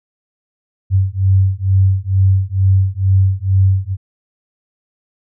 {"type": "beating tone pair", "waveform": "sine", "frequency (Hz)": [94.7, 96.9], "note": ["F#2", "G2"], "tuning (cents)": [41, -20], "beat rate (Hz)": 2.2, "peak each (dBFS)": -13, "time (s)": [0.9, 3.97], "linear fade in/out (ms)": 50, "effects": []}